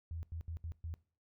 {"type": "tone bursts at uneven times", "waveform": "sine", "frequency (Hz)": 82.41, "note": "E2", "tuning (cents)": 0, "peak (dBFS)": -39, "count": 5, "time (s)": [[0.11, 0.23], [0.32, 0.41], [0.48, 0.57], [0.64, 0.72], [0.84, 0.94]], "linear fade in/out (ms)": 0, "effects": ["noise-tail reverb RT60 0.4 s tail -20 dB re dry"]}